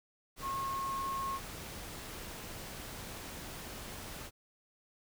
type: tone in noise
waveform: sine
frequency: 1085 Hz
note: C#6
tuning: 37 cents flat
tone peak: -34 dBFS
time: 0.41-1.4 s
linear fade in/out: 50 ms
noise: pink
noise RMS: -45 dBFS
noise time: 0.36-4.31 s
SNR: +8 dB
effects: none

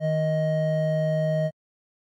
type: tone pair together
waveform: triangle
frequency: 156.4 / 626 Hz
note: D#3 / D#5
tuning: +9 / +10 cents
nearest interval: 2 octaves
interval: 2401 cents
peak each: -22 dBFS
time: 0-1.51 s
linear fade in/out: 50 ms
effects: AAC 64 kbps

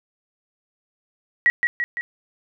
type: tone with echo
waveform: sine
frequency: 1917 Hz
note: A#6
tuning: 48 cents sharp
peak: -12 dBFS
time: 1.46-1.5 s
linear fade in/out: 0 ms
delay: 170 ms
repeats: 3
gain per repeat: -4 dB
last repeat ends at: 2.01 s
effects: none

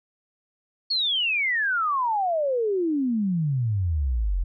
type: exponential sweep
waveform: sine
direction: down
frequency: 4435 to 41.2 Hz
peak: -21 dBFS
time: 0.9-4.44 s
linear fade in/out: 10 ms
effects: none

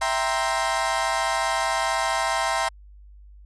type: chord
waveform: 30% pulse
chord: C dominant seventh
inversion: first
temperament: equal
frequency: 659.3 / 784 / 932.3 / 1046.5 Hz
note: E5 / G5 / Bb5 / C6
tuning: 0 / 0 / 0 / 0 cents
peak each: -25 dBFS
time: 0.01-2.69 s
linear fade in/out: 10 ms
effects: added 50 Hz sine -44 dBFS peak until 3.45 s + resampled to 24000 Hz

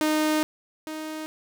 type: tone pair in turn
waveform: sawtooth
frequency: 308.1 / 311.7 Hz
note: D#4 / D#4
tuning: -17 / +3 cents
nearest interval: unison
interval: 20 cents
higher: second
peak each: -17 / -28 dBFS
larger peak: first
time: 0.01-0.43 / 0.87-1.26 s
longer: first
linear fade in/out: 0 ms
effects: none

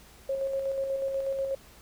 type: tone with tremolo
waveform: sine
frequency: 542 Hz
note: C#5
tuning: 39 cents flat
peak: -26 dBFS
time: 0.29-1.55 s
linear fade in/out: 5 ms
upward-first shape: square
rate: 8.2 Hz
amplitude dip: 35%
effects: added 60 Hz sine -58 dBFS peak until 1.81 s + pink hiss -54 dBFS RMS until 1.81 s

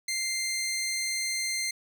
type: tone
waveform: 15% pulse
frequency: 2093 Hz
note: C7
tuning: in tune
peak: -22 dBFS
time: 0.08-1.71 s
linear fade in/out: 5 ms
effects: none

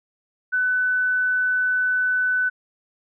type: tone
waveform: sine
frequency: 1500 Hz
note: F#6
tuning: 23 cents sharp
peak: -18 dBFS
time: 0.52-2.5 s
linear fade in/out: 20 ms
effects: none

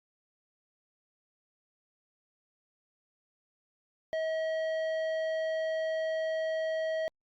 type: tone with tanh clipping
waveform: sine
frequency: 639 Hz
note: D#5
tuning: 46 cents sharp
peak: -31 dBFS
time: 4.13-7.08 s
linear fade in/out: 0 ms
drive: 11 dB
effects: Opus 48 kbps

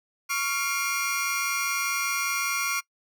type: tone cluster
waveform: 40% pulse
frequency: 1112 / 1392 / 2139 / 2388 / 5730 Hz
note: C#6 / F6 / C7 / D7 / F8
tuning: +5 / -6 / +38 / +28 / +44 cents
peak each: -31 dBFS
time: 0.29-2.81 s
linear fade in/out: 20 ms
effects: noise-tail reverb RT60 0.1 s tail -23 dB re dry

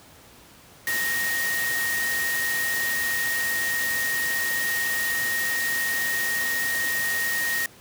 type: tone in noise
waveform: sine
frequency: 1864.7 Hz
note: A#6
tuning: in tune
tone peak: -24 dBFS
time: 0.87-7.66 s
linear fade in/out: 2 ms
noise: white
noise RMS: -30 dBFS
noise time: 0.87-7.66 s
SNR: +3 dB
effects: pink hiss -50 dBFS RMS until 7.8 s + high-pass 60 Hz 12 dB/octave

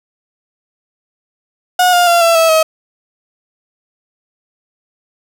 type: tone with pitch steps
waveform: 35% pulse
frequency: 725 / 706.4 / 688.3 / 670.6 / 653.4 / 636.6 Hz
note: F#5 / F5 / F5 / E5 / E5 / D#5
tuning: -35 / +20 / -25 / +30 / -15 / +39 cents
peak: -6 dBFS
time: 1.79-2.63 s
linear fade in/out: 5 ms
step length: 140 ms
effects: none

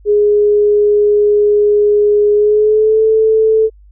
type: tone with pitch glide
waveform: sine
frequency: 415.3 to 439.5 Hz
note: G#4 to A4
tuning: 0 to -2 cents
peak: -7 dBFS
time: 0.05-3.7 s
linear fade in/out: 50 ms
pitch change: +98 cents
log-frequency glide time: 2.34-3.02 s
effects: added 50 Hz sine -39 dBFS peak until 3.91 s

